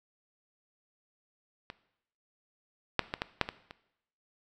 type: clicks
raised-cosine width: 0.3 ms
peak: -24 / -7 / -15 / -14 / -8 / -19 / -27 dBFS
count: 7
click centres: 1.701 / 2.993 / 3.139 / 3.219 / 3.413 / 3.489 / 3.709 s
effects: noise-tail reverb RT60 0.8 s tail -17 dB re dry